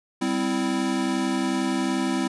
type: chord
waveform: square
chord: C major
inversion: second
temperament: equal with one note detuned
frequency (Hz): 196 / 258.6 / 329.6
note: G3 / C4 / E4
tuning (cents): 0 / -20 / 0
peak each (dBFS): -30 / -26 / -28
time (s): 0.21-2.28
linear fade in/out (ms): 10
effects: resampled to 24000 Hz